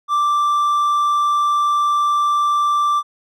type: tone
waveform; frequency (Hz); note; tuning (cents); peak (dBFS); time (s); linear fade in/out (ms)
triangle; 1174.7; D6; 0; -12; 0.08-3.03; 50
effects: none